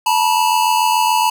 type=tone pair together; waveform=square; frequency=880 / 967 Hz; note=A5 / B5; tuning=0 / -37 cents; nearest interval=major second; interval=163 cents; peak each=-16 dBFS; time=0.06-1.3 s; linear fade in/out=5 ms; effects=none